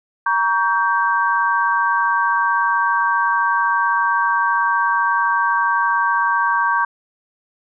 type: chord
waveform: sine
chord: G diminished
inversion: first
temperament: just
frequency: 940.8 / 1128.9 / 1568 Hz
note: Bb5 / Db6 / G6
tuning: +16 / +31 / 0 cents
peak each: -19 dBFS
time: 0.26-6.85 s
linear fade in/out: 5 ms
effects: none